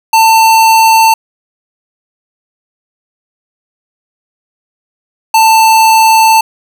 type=tone pair in turn; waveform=square; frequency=894 / 888.3 Hz; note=A5 / A5; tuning=+27 / +16 cents; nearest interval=unison; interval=11 cents; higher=first; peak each=-4 dBFS; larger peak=neither; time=0.13-1.14 / 5.34-6.41 s; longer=second; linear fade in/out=5 ms; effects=none